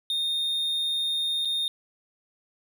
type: tone with dropouts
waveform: triangle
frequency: 3671 Hz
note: A#7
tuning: 27 cents flat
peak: -23 dBFS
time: 0.1-1.68 s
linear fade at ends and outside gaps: 1 ms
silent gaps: 1.45-1.454 s
effects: none